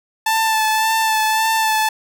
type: tone with vibrato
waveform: sawtooth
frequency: 880 Hz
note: A5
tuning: in tune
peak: -11 dBFS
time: 0.26-1.89 s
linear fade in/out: 5 ms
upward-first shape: sine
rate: 1.8 Hz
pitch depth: 22 cents each way
effects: none